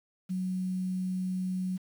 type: tone with quantisation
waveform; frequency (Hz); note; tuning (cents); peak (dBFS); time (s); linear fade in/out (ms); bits
sine; 185; F#3; 0; -29; 0.29-1.78; 20; 9
effects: none